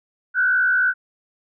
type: tone with frequency modulation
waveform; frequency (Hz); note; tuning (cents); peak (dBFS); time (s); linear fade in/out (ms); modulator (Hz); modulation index
sine; 1500; F#6; +23; -15; 0.34-0.94; 50; 63; 0.86
effects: none